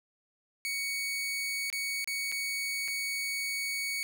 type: tone with dropouts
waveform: sawtooth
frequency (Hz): 2234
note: C#7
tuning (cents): +13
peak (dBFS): -28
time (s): 0.65-4.03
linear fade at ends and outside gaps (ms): 0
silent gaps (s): 1.701-1.727 / 2.044-2.075 / 2.317-2.323 / 2.879-2.883
effects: none